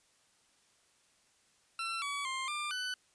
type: tone with pitch steps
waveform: 20% pulse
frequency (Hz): 1348 / 1137 / 1056 / 1193 / 1499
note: E6 / C#6 / C6 / D6 / F#6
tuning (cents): +38 / +44 / +16 / +27 / +22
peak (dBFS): -30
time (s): 1.79-2.94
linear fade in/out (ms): 2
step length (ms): 230
effects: white hiss -69 dBFS RMS until 3.14 s + resampled to 22050 Hz